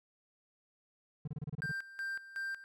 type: tone bursts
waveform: triangle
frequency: 149.2 Hz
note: D3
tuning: 28 cents sharp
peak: -34 dBFS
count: 9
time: 1.25-1.717 s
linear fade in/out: 5 ms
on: 27 ms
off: 28 ms
type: tone with tremolo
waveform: triangle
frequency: 1575 Hz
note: G6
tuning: 8 cents sharp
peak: -34 dBFS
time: 1.62-2.64 s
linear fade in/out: 0 ms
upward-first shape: square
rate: 2.7 Hz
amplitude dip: 80%
effects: none